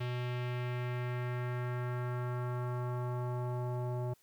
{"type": "tone with low-pass filter sweep", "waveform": "square", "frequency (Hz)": 123.47, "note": "B2", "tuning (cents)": 0, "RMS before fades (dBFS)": -36, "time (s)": [0, 4.14], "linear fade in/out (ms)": 10, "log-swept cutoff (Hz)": [3100, 750], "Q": 1.8, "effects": ["white hiss -69 dBFS RMS until 4.22 s"]}